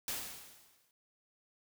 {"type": "noise with exponential decay", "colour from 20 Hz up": "white", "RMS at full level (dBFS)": -36, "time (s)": [0.08, 0.91], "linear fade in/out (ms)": 1, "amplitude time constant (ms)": 180, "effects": []}